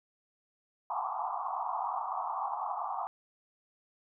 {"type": "band-pass noise", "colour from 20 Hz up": "pink", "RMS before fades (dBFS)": -35, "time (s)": [0.9, 3.07], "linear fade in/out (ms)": 0, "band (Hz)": [710, 1200], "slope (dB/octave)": 96, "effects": []}